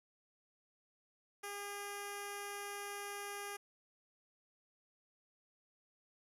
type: tone with low-pass filter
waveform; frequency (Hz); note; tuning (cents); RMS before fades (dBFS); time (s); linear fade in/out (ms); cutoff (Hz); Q
10% pulse; 405.4; G#4; -42; -45; 1.43-3.57; 10; 12000; 2.8
effects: 12-bit